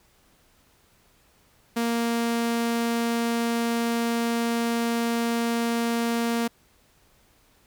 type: tone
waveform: sawtooth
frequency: 233.1 Hz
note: A#3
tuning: in tune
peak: -19 dBFS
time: 1.76-6.48 s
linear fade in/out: 10 ms
effects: pink hiss -61 dBFS RMS until 7.66 s